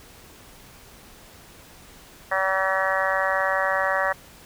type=harmonic tone; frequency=190.8 Hz; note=G3; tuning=47 cents flat; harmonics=3 / 4 / 5 / 6 / 7 / 8 / 9 / 10; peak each=-26 / -29 / -31 / -28 / -32 / -31 / -28 / -28 dBFS; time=2.31-4.13 s; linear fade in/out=10 ms; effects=pink hiss -48 dBFS RMS until 4.45 s